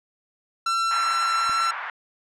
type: tone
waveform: 45% pulse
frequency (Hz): 1349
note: E6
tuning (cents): +40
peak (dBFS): -21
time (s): 0.66-1.71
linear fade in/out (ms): 5
type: band-pass noise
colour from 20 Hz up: white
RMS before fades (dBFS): -32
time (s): 0.91-1.9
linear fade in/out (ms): 2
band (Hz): 900 to 1800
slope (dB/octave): 24
type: click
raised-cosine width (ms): 3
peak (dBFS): -30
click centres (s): 1.495
effects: low-pass 7000 Hz 12 dB/octave